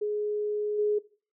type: tone with level steps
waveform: sine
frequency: 418.8 Hz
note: G#4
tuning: 15 cents sharp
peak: -26 / -22 dBFS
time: 0.01-0.99 s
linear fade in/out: 10 ms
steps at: 0.78 s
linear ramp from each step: 10 ms
effects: noise-tail reverb RT60 0.4 s tail -19 dB re dry